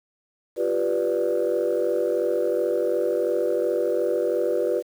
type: chord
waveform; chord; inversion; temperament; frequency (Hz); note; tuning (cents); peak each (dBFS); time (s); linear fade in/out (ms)
sine; G dominant seventh; third; equal; 349.2 / 392 / 493.9 / 587.3; F4 / G4 / B4 / D5; 0 / 0 / 0 / 0; -26 / -26 / -23 / -26; 0.56-4.83; 50
effects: tanh soft clip ceiling -14 dBFS + 8-bit